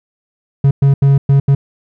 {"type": "tone bursts at uneven times", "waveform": "triangle", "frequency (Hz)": 138.59, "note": "C#3", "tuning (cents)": 0, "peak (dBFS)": -4, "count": 5, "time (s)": [[0.64, 0.71], [0.82, 0.94], [1.02, 1.18], [1.29, 1.4], [1.48, 1.55]], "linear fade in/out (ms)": 5, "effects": []}